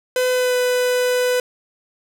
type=tone with pitch glide; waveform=45% pulse; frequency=505 to 498.3 Hz; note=B4 to B4; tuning=+39 to +15 cents; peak=-16 dBFS; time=0.16-1.4 s; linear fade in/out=2 ms; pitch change=-24 cents; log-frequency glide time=0.3-0.56 s; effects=none